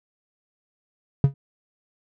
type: tone with exponential decay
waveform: triangle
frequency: 138.2 Hz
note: C#3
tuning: 5 cents flat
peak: -7 dBFS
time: 1.24-1.34 s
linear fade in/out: 2 ms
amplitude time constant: 21 ms
effects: none